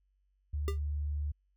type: tone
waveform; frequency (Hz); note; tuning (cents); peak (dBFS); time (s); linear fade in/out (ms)
sine; 73.42; D2; 0; -31; 0.53-1.32; 10
type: tone with exponential decay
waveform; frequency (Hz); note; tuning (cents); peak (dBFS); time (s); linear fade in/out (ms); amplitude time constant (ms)
square; 397.8; G4; +25; -30; 0.68-0.79; 0; 23
effects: added 48 Hz sine -70 dBFS peak until 1.56 s